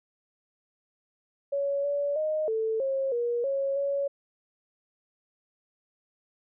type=tone with pitch steps; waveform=sine; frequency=561 / 572 / 619 / 443.1 / 539 / 476.6 / 549 / 560 Hz; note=C#5 / D5 / D#5 / A4 / C#5 / A#4 / C#5 / C#5; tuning=+21 / -46 / -9 / +12 / -49 / +38 / -17 / +18 cents; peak=-25 dBFS; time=1.52-4.08 s; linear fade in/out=10 ms; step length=320 ms; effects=none